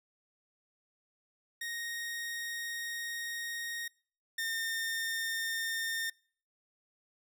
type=tone pair in turn; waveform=sawtooth; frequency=1864.7 / 1819 Hz; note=A#6 / A#6; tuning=0 / -43 cents; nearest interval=unison; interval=43 cents; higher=first; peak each=-33 / -29 dBFS; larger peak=second; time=1.61-3.88 / 4.38-6.1 s; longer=first; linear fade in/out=5 ms; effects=noise-tail reverb RT60 0.5 s tail -26 dB re dry